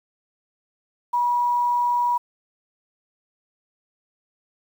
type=tone with quantisation; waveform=sine; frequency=967 Hz; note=B5; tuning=37 cents flat; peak=-18 dBFS; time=1.13-2.18 s; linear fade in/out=10 ms; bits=8; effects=none